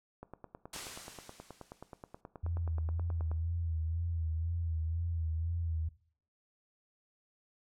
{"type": "click train", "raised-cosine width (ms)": 1, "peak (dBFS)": -31, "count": 30, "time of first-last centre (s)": [0.23, 3.315], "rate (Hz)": 9.4}
{"type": "noise with exponential decay", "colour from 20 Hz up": "white", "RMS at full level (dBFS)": -39, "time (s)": [0.73, 2.21], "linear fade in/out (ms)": 5, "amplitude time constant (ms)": 320}
{"type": "tone with vibrato", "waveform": "sine", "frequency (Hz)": 82.41, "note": "E2", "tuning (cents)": 0, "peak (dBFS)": -32, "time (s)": [2.43, 5.89], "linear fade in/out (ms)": 10, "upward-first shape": "sine", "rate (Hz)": 2, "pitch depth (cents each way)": 57}
{"effects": ["noise-tail reverb RT60 0.5 s tail -17 dB re dry", "low-pass 9000 Hz 12 dB/octave"]}